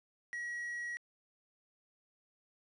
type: tone with quantisation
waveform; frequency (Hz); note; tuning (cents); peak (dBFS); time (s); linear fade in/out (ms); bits
triangle; 1912; A#6; +43; -36; 0.33-0.97; 0; 10
effects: resampled to 22050 Hz